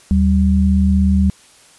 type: tone pair together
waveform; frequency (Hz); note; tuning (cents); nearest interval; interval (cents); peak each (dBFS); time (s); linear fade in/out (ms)
sine; 77.1 / 193.61; D#2 / G3; -15 / -21; octave + major third; 1594; -13; 0.11-1.3; 0
effects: white hiss -47 dBFS RMS until 1.78 s + resampled to 24000 Hz